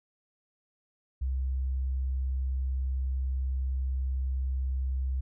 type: tone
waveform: sine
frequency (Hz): 65.41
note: C2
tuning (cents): 0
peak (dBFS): -27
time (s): 1.21-5.21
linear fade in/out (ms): 10
effects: none